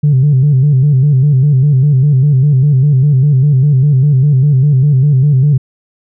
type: tone with vibrato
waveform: sine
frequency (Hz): 138.59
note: C#3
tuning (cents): 0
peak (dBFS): -4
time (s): 0.03-5.58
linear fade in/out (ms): 10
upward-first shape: square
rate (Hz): 5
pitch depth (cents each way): 110
effects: tanh soft clip ceiling -2 dBFS